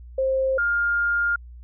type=tone pair in turn; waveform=sine; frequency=529 / 1409.4 Hz; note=C5 / F6; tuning=+19 / +15 cents; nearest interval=octave + perfect fourth; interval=1696 cents; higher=second; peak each=-19 / -19 dBFS; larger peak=neither; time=0.18-0.58 / 0.58-1.36 s; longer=second; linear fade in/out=5 ms; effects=added 60 Hz sine -39 dBFS peak until 1.63 s